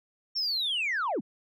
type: linear sweep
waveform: sine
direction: down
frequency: 5500 to 146.83 Hz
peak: -25 dBFS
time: 0.35-1.21 s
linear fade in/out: 20 ms
effects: tanh soft clip ceiling -24 dBFS